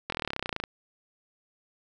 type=slowing click train; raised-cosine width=0.3 ms; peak=-14 dBFS; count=19; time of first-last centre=0.1-0.639 s; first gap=23 ms; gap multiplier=1.03; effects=none